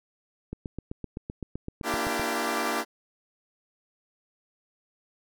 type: click train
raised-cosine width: 3 ms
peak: -21 dBFS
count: 14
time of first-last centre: 0.53-2.197 s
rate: 7.8 Hz
type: chord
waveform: 10% pulse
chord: E half-diminished seventh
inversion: second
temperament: equal with one note detuned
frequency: 233.1 / 293.7 / 337.5 / 392 Hz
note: Bb3 / D4 / E4 / G4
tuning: 0 / 0 / +41 / 0 cents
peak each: -24 dBFS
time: 1.83-2.85 s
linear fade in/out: 50 ms
effects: none